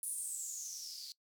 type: noise with band-pass filter sweep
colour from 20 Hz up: violet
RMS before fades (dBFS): -43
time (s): 0.03-1.12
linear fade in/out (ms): 0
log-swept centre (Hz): 10000 to 4400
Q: 9.5
effects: noise-tail reverb RT60 0.1 s tail -21 dB re dry